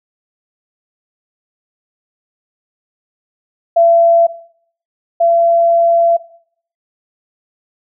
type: tone pair in turn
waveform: sine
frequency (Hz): 675 / 677.5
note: E5 / E5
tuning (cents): +41 / +47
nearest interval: unison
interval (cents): 6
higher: second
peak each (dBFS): -6 / -8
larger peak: first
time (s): 3.76-4.27 / 5.2-6.17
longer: second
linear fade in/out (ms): 10
effects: noise-tail reverb RT60 0.6 s tail -17 dB re dry